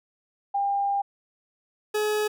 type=tone pair in turn; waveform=sine / 40% pulse; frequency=800 / 423.8 Hz; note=G5 / G#4; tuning=+35 / +35 cents; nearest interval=major seventh; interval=1100 cents; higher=first; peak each=-22 / -22 dBFS; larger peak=neither; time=0.54-1.02 / 1.94-2.28 s; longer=first; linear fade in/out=10 ms; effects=none